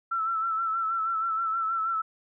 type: tone with vibrato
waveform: sine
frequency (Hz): 1331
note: E6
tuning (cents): +16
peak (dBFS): -25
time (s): 0.11-2.02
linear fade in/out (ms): 10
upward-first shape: sine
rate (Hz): 6.3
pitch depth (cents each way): 44
effects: none